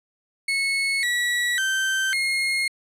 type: tone with pitch steps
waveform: 35% pulse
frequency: 2195 / 1937 / 1554 / 2147 Hz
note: C#7 / B6 / G6 / C7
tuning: -18 / -34 / -16 / +44 cents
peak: -19 dBFS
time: 0.48-2.68 s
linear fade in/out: 5 ms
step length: 550 ms
effects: low-pass 11000 Hz 12 dB/octave